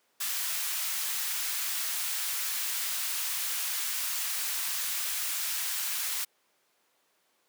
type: high-pass noise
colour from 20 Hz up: white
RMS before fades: -32 dBFS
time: 0.2-6.25 s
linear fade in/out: 10 ms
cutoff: 1200 Hz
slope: 12 dB/octave
effects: pink hiss -70 dBFS RMS until 7.48 s + high-pass 400 Hz 12 dB/octave